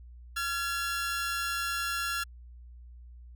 sawtooth tone pair together, 1375 / 1685.4 Hz, F6 / G#6, -27 / +25 cents, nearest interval major third, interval 352 cents, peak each -28 / -31 dBFS, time 0.36-2.24 s, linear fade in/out 10 ms, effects added 60 Hz sine -46 dBFS peak until 3.35 s

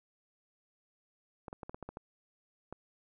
clicks, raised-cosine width 1 ms, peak -28 dBFS, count 9, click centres 1.482 / 1.529 / 1.632 / 1.695 / 1.745 / 1.827 / 1.89 / 1.971 / 2.726 s, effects none

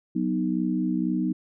sine chord, B major, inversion second, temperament equal, 185 / 246.9 / 311.1 Hz, F#3 / B3 / D#4, 0 / 0 / 0 cents, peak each -27 dBFS, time 0.15-1.33 s, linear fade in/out 10 ms, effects none

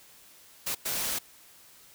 white noise bursts at uneven times, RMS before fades -31 dBFS, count 2, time 0.66-0.75 / 0.85-1.19 s, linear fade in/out 10 ms, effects white hiss -55 dBFS RMS until 1.94 s

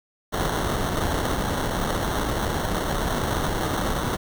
pink noise with sample-and-hold, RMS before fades -25 dBFS, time 0.32-4.17 s, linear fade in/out 20 ms, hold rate 2450 Hz, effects none

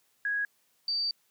sine tone pair in turn, 1657 / 4629 Hz, G#6 / D8, -4 / -26 cents, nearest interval octave + tritone, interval 1778 cents, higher second, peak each -27 dBFS, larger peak neither, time 0.25-0.45 / 0.88-1.11 s, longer second, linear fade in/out 2 ms, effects white hiss -70 dBFS RMS until 1.3 s + high-pass 100 Hz 12 dB/octave

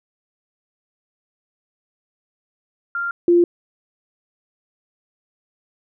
sine tone pair in turn, 1392 / 346.9 Hz, F6 / F4, -6 / -12 cents, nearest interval 2 octaves, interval 2406 cents, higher first, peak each -21 / -10 dBFS, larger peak second, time 2.95-3.11 / 3.28-3.44 s, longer neither, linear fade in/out 2 ms, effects none

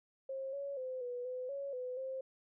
sine tone with pitch steps, 535 / 560 / 514 / 490.3 / 506 / 557 / 503 / 527 Hz, C5 / C#5 / C5 / B4 / B4 / C#5 / B4 / C5, +38 / +18 / -31 / -13 / +42 / +8 / +32 / +12 cents, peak -38 dBFS, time 0.29-2.21 s, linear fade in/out 5 ms, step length 240 ms, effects none

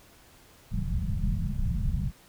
pink low-pass noise, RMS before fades -28 dBFS, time 0.7-2.12 s, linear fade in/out 50 ms, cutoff 210 Hz, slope 96 dB/octave, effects pink hiss -56 dBFS RMS until 2.28 s

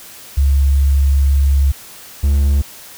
sine / triangle tone pair in turn, 69.3 / 70.35 Hz, C#2 / C#2, 0 / +26 cents, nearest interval unison, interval 26 cents, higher second, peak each -9 / -8 dBFS, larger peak second, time 0.37-1.72 / 2.23-2.62 s, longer first, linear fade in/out 10 ms, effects white hiss -37 dBFS RMS until 2.97 s

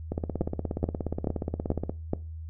two click trains, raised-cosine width 2 ms, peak -16 / -12 dBFS, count 31 / 5, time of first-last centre 0.12-1.895 / 0.41-2.134 s, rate 16.9 / 2.32 Hz, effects noise-tail reverb RT60 0.3 s tail -20 dB re dry + added 80 Hz sine -36 dBFS peak until 2.49 s

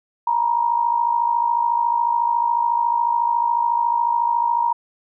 sine tone with amplitude modulation, 944 Hz, A#5, 22 cents sharp, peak -13 dBFS, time 0.27-4.73 s, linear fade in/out 5 ms, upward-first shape sine, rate 54 Hz, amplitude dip 70%, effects none

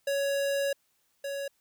square tone pair in turn, 558 / 558 Hz, C#5 / C#5, +11 / +11 cents, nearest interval unison, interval 0 cents, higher neither, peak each -27 / -33 dBFS, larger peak first, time 0.07-0.73 / 1.24-1.48 s, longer first, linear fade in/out 5 ms, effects white hiss -72 dBFS RMS until 1.6 s

